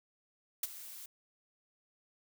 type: noise with ADSR envelope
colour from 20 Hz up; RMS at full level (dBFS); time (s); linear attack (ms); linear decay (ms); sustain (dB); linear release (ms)
blue; -31; 0.63-1.06; 4; 25; -17; 4
effects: none